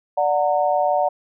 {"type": "chord", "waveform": "sine", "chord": "D augmented", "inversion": "none", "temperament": "just", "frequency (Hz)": [587.3, 734.2, 917.7], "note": ["D5", "F#5", "A#5"], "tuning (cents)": [0, -14, -27], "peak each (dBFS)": [-20, -19, -24], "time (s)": [0.17, 1.09], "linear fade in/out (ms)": 10, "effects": []}